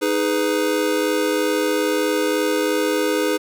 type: chord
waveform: square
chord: G# minor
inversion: second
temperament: just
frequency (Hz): 311.5 / 415.3 / 498.4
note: D#4 / G#4 / B4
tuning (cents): +2 / 0 / +16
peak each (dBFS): -23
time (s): 0.01-3.38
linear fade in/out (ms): 20
effects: none